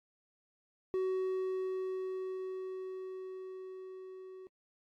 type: tone with level ramp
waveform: triangle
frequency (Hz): 375.2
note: F#4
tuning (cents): +24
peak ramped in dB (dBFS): -28 to -45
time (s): 0.94-4.47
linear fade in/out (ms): 0
effects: AAC 48 kbps